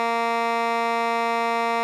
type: tone with band-pass filter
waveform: 15% pulse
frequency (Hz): 231.8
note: A#3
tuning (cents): -10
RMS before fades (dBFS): -23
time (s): 0-1.83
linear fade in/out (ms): 0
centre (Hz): 1300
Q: 1.1
effects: none